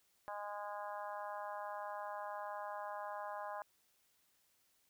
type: harmonic tone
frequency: 205.8 Hz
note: G#3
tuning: 16 cents flat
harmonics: 3 / 4 / 5 / 6 / 7 / 8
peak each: -47 / -46 / -47 / -53 / -56 / -54 dBFS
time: 0.28-3.62 s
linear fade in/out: 0 ms
effects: white hiss -75 dBFS RMS until 4.89 s